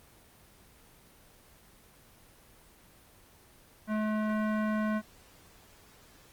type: tone with low-pass filter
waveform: square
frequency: 214.6 Hz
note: A3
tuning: 43 cents flat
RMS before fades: -30 dBFS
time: 3.87-5.02 s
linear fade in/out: 50 ms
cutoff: 1600 Hz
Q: 1.7
effects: pink hiss -58 dBFS RMS until 6.32 s + Opus 24 kbps